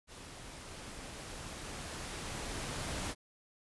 pink noise with level ramp, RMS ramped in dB -50 to -38 dBFS, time 0.07-3.15 s, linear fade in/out 50 ms, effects resampled to 24000 Hz

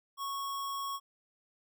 sine tone with sample-and-hold, 1105 Hz, C#6, 6 cents flat, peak -34 dBFS, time 0.17-1 s, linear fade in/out 50 ms, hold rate 4410 Hz, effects none

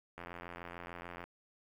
click train, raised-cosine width 0.5 ms, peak -30 dBFS, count 93, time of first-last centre 0.18-1.24 s, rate 86.8 Hz, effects 10-bit

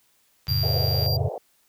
click train, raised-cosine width 0.2 ms, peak -24 dBFS, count 57, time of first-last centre 0.47-1.061 s, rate 94.7 Hz
square tone, 4749 Hz, D8, 18 cents sharp, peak -26 dBFS, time 0.48-1.17 s, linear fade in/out 10 ms
sine chord, F augmented, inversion none, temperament just, 87.31 / 109.13 / 136.42 Hz, F2 / A2 / C#3, 0 / -14 / -27 cents, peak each -26 dBFS, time 0.48-1.29 s, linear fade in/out 10 ms
white band-pass noise, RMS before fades -32 dBFS, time 0.63-1.38 s, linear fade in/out 2 ms, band 410 to 710 Hz, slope 48 dB/octave
effects white hiss -64 dBFS RMS until 1.68 s

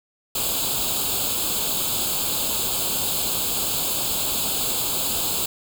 white noise with comb filter, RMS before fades -24 dBFS, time 0.35-5.46 s, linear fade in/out 5 ms, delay 0.26 ms, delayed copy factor +0.9, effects none

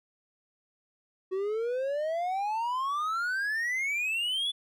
triangle exponential sweep, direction up, 370 to 3484 Hz, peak -26 dBFS, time 1.31-4.52 s, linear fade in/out 20 ms, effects none

